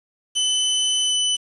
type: tone with pitch glide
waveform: sawtooth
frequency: 3021 to 3000 Hz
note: F#7 to F#7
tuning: +35 to +23 cents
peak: -15 dBFS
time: 0.35-1.37 s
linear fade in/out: 20 ms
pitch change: -12 cents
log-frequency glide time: 1.02-1.16 s
effects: resampled to 24000 Hz + 7-bit